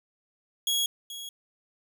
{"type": "tone with echo", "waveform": "sawtooth", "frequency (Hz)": 3322, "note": "G#7", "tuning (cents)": 0, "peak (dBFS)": -21, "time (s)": [0.67, 0.86], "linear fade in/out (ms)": 2, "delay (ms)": 430, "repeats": 1, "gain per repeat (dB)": -13, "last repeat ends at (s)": 1.29, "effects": []}